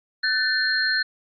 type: tone cluster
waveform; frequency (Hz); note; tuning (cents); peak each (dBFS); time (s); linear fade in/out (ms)
sine; 1513 / 1767 / 4212; F#6 / A6 / C8; +38 / +7 / +11; -24; 0.23-1.03; 10
effects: AAC 64 kbps